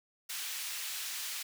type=high-pass noise; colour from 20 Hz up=pink; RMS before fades=-39 dBFS; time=0.29-1.43 s; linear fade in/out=10 ms; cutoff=2400 Hz; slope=12 dB/octave; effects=none